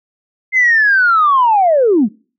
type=linear sweep; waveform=sine; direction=down; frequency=2093 to 183.2 Hz; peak=-7 dBFS; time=0.52-2.09 s; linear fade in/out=50 ms; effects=noise-tail reverb RT60 0.4 s tail -26 dB re dry + tanh soft clip ceiling -3 dBFS